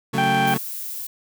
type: chord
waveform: 30% pulse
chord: F# minor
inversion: second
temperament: just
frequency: 138.75 / 185 / 222 Hz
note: C#3 / F#3 / A3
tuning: +2 / 0 / +16 cents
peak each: -23 / -25 / -23 dBFS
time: 0.13-0.58 s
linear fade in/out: 10 ms
type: harmonic tone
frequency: 785 Hz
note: G5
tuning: 2 cents sharp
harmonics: 1 / 2 / 3 / 4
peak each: -19 / -25 / -29 / -31 dBFS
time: 0.18-0.54 s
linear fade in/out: 0 ms
type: noise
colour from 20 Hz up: violet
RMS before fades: -31 dBFS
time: 0.47-1.07 s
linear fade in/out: 5 ms
effects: none